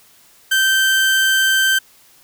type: tone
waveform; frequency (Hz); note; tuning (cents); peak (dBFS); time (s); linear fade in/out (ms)
30% pulse; 1556; G6; -13; -10; 0.51-1.79; 10
effects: white hiss -50 dBFS RMS until 2.23 s